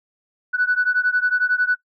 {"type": "beating tone pair", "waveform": "sine", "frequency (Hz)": [1480, 1491], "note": ["F#6", "F#6"], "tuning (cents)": [0, 13], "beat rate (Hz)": 11, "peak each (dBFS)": [-18, -19], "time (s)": [0.53, 1.76], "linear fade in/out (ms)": 20, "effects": ["noise-tail reverb RT60 0.1 s tail -21 dB re dry", "tanh soft clip ceiling -9 dBFS"]}